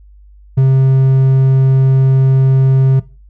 triangle tone with hard clipping, 133.1 Hz, C3, 30 cents sharp, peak -7 dBFS, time 0.57-3 s, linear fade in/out 10 ms, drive 6 dB, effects noise-tail reverb RT60 0.3 s tail -18 dB re dry + added 50 Hz sine -38 dBFS peak until 3.29 s

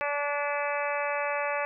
harmonic tone with a mistuned harmonic, 288.7 Hz, D4, 30 cents flat, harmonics 2 / 3 / 4 / 5 / 6 / 7 / 8 / 9, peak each -31 / -34 / -35 / -38 / -37 / -38 / -38 / -38 dBFS, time 0.01-1.65 s, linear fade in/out 0 ms, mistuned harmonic 5, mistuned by +23 cents, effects none

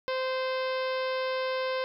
harmonic tone, 519 Hz, C5, 14 cents flat, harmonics 1 / 2 / 3 / 4 / 5 / 6 / 7 / 8 / 9 / 10, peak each -29 / -35 / -39 / -41 / -43 / -45 / -46 / -47 / -48 / -49 dBFS, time 0.08-1.84 s, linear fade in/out 0 ms, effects 11-bit

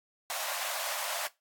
pink high-pass noise, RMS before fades -35 dBFS, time 0.3-1.27 s, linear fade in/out 0 ms, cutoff 550 Hz, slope 96 dB/octave, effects noise-tail reverb RT60 0.2 s tail -17 dB re dry + AAC 64 kbps

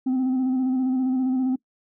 sine tone with vibrato, 258.4 Hz, C4, 21 cents flat, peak -17 dBFS, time 0.06-1.56 s, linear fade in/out 10 ms, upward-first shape square, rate 15 Hz, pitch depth 27 cents each way, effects noise-tail reverb RT60 0.1 s tail -22 dB re dry + tanh soft clip ceiling -19 dBFS

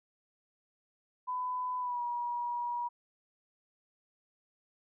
sine tone with pitch glide, 1002 to 960.6 Hz, B5 to B5, +25 to -48 cents, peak -32 dBFS, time 1.27-2.89 s, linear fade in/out 20 ms, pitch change -73 cents, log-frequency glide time 1.79-2.02 s, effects none

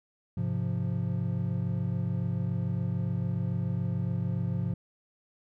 triangle chord, F minor, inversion first, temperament equal, 103.83 / 130.81 / 174.61 Hz, Ab2 / C3 / F3, 0 / 0 / 0 cents, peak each -30 dBFS, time 0.37-4.74 s, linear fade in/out 5 ms, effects none

